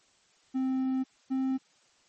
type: tone pair in turn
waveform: triangle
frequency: 261.6 / 263.6 Hz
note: C4 / C4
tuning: 0 / +13 cents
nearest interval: unison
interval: 13 cents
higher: second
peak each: -24 dBFS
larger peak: neither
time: 0.54-1.04 / 1.3-1.58 s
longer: first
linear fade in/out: 20 ms
effects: white hiss -65 dBFS RMS until 2.08 s + MP3 32 kbps